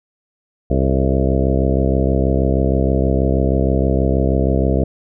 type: harmonic tone with a mistuned harmonic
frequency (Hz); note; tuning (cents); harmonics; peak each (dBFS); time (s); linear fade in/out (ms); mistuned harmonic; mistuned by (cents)
66.3; C2; +23; 1 / 2 / 3 / 4 / 5 / 6 / 7 / 8 / 9 / 10; -17 / -20 / -22 / -23 / -24 / -25 / -25 / -26 / -27 / -27; 0.7-4.84; 5; 7; -39
effects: none